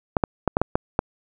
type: clicks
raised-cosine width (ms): 1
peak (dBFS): -4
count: 7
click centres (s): 0.168 / 0.238 / 0.477 / 0.569 / 0.616 / 0.755 / 0.991
effects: none